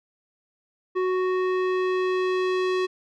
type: tone with low-pass filter sweep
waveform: square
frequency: 370 Hz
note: F#4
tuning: in tune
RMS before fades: -24 dBFS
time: 0.95-2.87 s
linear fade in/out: 20 ms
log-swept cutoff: 1600 to 3900 Hz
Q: 0.95
effects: none